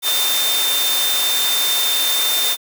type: tone in noise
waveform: sine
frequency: 3600 Hz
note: A7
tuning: 39 cents sharp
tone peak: -18 dBFS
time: 0.02-2.57 s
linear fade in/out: 50 ms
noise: white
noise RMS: -20 dBFS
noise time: 0.02-2.57 s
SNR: -1 dB
effects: high-pass 400 Hz 12 dB/octave